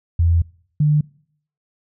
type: tone pair in turn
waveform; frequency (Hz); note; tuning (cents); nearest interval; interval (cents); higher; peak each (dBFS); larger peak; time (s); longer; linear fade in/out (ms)
sine; 84.3 / 149.85; E2 / D3; +39 / +35; minor seventh; 996; second; -12; neither; 0.19-0.42 / 0.8-1.01; first; 5
effects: noise-tail reverb RT60 0.6 s tail -24 dB re dry